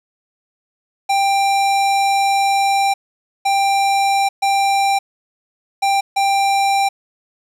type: tone bursts at uneven times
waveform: square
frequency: 790 Hz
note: G5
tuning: 13 cents sharp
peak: -14 dBFS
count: 5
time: 1.09-2.94 / 3.45-4.29 / 4.42-4.99 / 5.82-6.01 / 6.16-6.89 s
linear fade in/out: 10 ms
effects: low-pass 10000 Hz 12 dB/octave + 8-bit